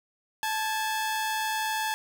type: tone pair together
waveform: sawtooth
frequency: 872 / 1644.2 Hz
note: A5 / G#6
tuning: -16 / -18 cents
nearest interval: major seventh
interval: 1098 cents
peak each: -24 / -31 dBFS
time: 0.43-1.94 s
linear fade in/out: 0 ms
effects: none